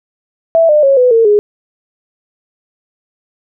sine tone with pitch steps, 659.3 / 601.1 / 548 / 499.7 / 455.5 / 415.3 Hz, E5 / D5 / C#5 / B4 / A#4 / G#4, 0 / +40 / -20 / +20 / -40 / 0 cents, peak -5 dBFS, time 0.55-1.39 s, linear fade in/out 0 ms, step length 140 ms, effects none

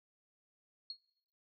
sine tone with exponential decay, 4300 Hz, C8, 47 cents sharp, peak -36 dBFS, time 0.9-0.99 s, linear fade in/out 2 ms, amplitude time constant 18 ms, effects noise-tail reverb RT60 0.7 s tail -20 dB re dry + MP3 96 kbps

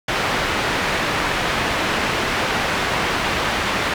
white low-pass noise, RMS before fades -21 dBFS, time 0.08-3.94 s, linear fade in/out 5 ms, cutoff 2200 Hz, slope 12 dB/octave, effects none

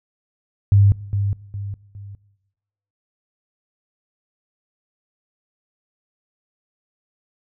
sine tone with echo, 100 Hz, G2, 35 cents sharp, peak -9 dBFS, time 0.72-0.92 s, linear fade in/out 0 ms, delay 410 ms, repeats 3, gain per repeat -8 dB, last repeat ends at 2.15 s, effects noise-tail reverb RT60 1.0 s tail -21 dB re dry

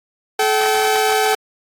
sawtooth tone pair together, 431.4 / 768.7 Hz, A4 / G5, -34 / -34 cents, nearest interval minor seventh, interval 1000 cents, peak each -13 dBFS, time 0.39-1.35 s, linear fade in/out 5 ms, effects AAC 64 kbps

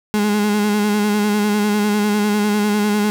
35% pulse tone with vibrato, 208.4 Hz, G#3, 6 cents sharp, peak -13 dBFS, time 0.14-3.1 s, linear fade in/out 0 ms, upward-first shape square, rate 10 Hz, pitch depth 27 cents each way, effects none

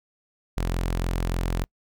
sawtooth tone, 43.38 Hz, F1, 11 cents flat, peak -20 dBFS, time 0.57-1.64 s, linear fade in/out 0 ms, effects noise-tail reverb RT60 0.1 s tail -26 dB re dry

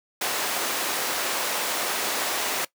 pink high-pass noise, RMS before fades -27 dBFS, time 0.21-2.65 s, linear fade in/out 5 ms, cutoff 500 Hz, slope 12 dB/octave, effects noise-tail reverb RT60 0.1 s tail -19 dB re dry

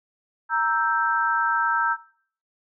sine chord, E diminished, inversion second, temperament equal, 932.3 / 1318.5 / 1568 Hz, Bb5 / E6 / G6, 0 / 0 / 0 cents, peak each -24 dBFS, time 0.49-1.97 s, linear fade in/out 50 ms, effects noise-tail reverb RT60 0.5 s tail -19 dB re dry

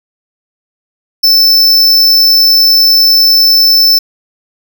square tone, 5290 Hz, E8, 5 cents sharp, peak -4 dBFS, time 1.23-3.99 s, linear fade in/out 10 ms, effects none

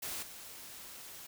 white noise with level steps, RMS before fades -40 / -49 dBFS, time 0.02-1.27 s, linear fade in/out 10 ms, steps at 0.22 s, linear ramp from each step 10 ms, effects none

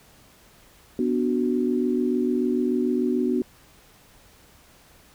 sine chord, B minor, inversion none, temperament equal, 246.9 / 293.7 / 370 Hz, B3 / D4 / F#4, 0 / 0 / 0 cents, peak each -23 / -27 / -25 dBFS, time 0.99-3.42 s, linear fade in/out 2 ms, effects pink hiss -54 dBFS RMS until 5.14 s

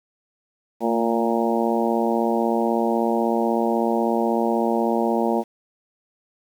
harmonic tone with a mistuned harmonic, 116.2 Hz, A#2, 5 cents flat, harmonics 2 / 3 / 4 / 5 / 6 / 7 / 8, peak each -23 / -25 / -26 / -27 / -28 / -28 / -29 dBFS, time 0.8-5.44 s, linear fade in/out 50 ms, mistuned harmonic 2, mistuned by -27 cents, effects 8-bit

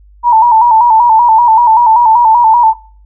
sine tone with vibrato, 921 Hz, A#5, 21 cents flat, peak -3 dBFS, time 0.23-2.74 s, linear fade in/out 50 ms, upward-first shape square, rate 5.2 Hz, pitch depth 71 cents each way, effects noise-tail reverb RT60 0.4 s tail -17 dB re dry + added 50 Hz sine -38 dBFS peak until 3.05 s

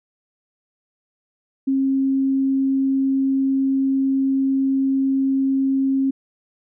sine tone, 269.1 Hz, C4, 49 cents sharp, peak -16 dBFS, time 1.67-6.11 s, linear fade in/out 10 ms, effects none

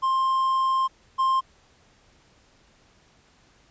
triangle tone pair in turn, 1056 / 1056 Hz, C6 / C6, +16 / +16 cents, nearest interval unison, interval 0 cents, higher neither, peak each -18 / -17 dBFS, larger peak second, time 0.02-0.88 / 1.18-1.41 s, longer first, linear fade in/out 20 ms, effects pink hiss -59 dBFS RMS until 3.7 s + resampled to 16000 Hz

